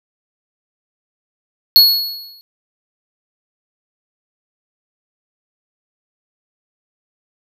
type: tone with exponential decay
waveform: square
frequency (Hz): 4349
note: C#8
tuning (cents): -34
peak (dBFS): -3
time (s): 1.76-2.41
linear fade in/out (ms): 0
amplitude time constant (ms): 140
effects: none